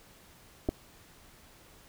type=clicks; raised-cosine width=2 ms; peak=-16 dBFS; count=2; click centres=0.688 / 0.691 s; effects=pink hiss -57 dBFS RMS until 1.88 s